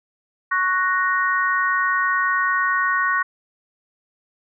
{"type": "chord", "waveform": "sine", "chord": "F# major", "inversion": "second", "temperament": "equal", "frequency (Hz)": [1108.7, 1480, 1864.7], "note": ["C#6", "F#6", "A#6"], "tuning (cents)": [0, 0, 0], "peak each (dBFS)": [-21, -22, -22], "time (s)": [0.51, 3.23], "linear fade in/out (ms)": 10, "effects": []}